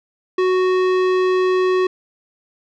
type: tone with tanh clipping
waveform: sine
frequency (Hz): 370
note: F#4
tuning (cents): 0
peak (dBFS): -16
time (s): 0.38-1.87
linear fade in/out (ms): 5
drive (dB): 17
effects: none